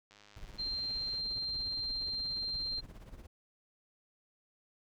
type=click train; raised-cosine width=0.2 ms; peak=-40 dBFS; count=111; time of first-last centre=0.11-1.178 s; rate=103 Hz
type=noise with tremolo; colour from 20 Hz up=brown; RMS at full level=-46 dBFS; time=0.36-3.27 s; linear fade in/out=10 ms; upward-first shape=sine; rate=17 Hz; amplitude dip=70%
type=tone; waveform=sine; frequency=4163 Hz; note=C8; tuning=10 cents flat; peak=-34 dBFS; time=0.58-2.81 s; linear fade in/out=20 ms
effects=none